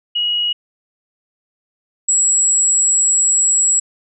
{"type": "tone pair in turn", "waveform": "sine", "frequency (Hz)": [2900, 7742], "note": ["F#7", "B8"], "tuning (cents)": [-35, -35], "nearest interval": "octave + perfect fourth", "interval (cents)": 1700, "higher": "second", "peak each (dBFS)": [-15, -11], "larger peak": "second", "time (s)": [[0.15, 0.53], [2.08, 3.8]], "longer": "second", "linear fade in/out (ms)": 10, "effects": []}